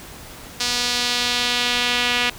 sawtooth tone with band-pass filter sweep, 243.8 Hz, B3, 22 cents flat, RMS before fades -21 dBFS, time 0.6-2.3 s, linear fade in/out 5 ms, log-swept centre 4900 to 2800 Hz, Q 1.7, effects pink hiss -39 dBFS RMS until 2.38 s

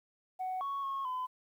sine tone with pitch steps, 745 / 1110 / 1091 / 1014 Hz, F#5 / C#6 / C#6 / B5, +12 / +2 / -28 / +45 cents, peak -32 dBFS, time 0.39-1.27 s, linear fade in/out 20 ms, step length 220 ms, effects tanh soft clip ceiling -31 dBFS + 11-bit

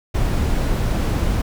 brown noise, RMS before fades -19 dBFS, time 0.14-1.42 s, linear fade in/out 10 ms, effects none

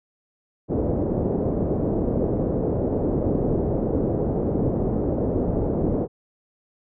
white low-pass noise, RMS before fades -23 dBFS, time 0.68-6.08 s, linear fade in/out 50 ms, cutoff 500 Hz, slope 24 dB/octave, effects none

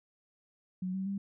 sine tone with pitch steps, 184.4 / 190.9 / 197.64 Hz, F#3 / G3 / G3, -6 / -46 / +14 cents, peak -32 dBFS, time 0.82-1.18 s, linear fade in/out 5 ms, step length 120 ms, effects none

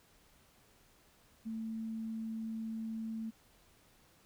sine tone, 223 Hz, A3, 23 cents sharp, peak -37 dBFS, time 1.45-3.31 s, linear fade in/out 20 ms, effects pink hiss -66 dBFS RMS until 4.25 s

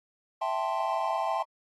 triangle chord, A minor seventh, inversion second, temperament equal, 659.3 / 784 / 880 / 1046.5 Hz, E5 / G5 / A5 / C6, 0 / 0 / 0 / 0 cents, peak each -31 dBFS, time 0.41-1.43 s, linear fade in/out 10 ms, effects AAC 32 kbps

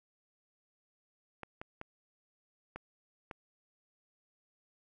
clicks, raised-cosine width 0.5 ms, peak -27 dBFS, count 5, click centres 1.433 / 1.615 / 1.814 / 2.76 / 3.312 s, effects none

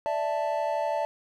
triangle chord, D suspended second, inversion none, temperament equal, 587.3 / 659.3 / 880 Hz, D5 / E5 / A5, 0 / 0 / 0 cents, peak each -28 dBFS, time 0.06-1.05 s, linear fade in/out 0 ms, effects none

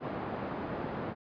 pink band-pass noise, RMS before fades -37 dBFS, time 0-1.15 s, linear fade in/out 50 ms, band 150 to 1100 Hz, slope 12 dB/octave, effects resampled to 11025 Hz

